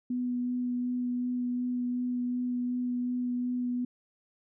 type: tone with vibrato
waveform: sine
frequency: 246.9 Hz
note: B3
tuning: in tune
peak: -28 dBFS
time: 0.1-3.85 s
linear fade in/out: 5 ms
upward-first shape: sine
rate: 2.7 Hz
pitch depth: 10 cents each way
effects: none